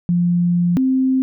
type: tone pair in turn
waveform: sine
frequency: 174.61 / 261.6 Hz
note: F3 / C4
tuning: 0 / 0 cents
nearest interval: perfect fifth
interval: 700 cents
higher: second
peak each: -13 dBFS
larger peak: neither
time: 0.09-0.77 / 0.77-1.22 s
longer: first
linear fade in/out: 0 ms
effects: none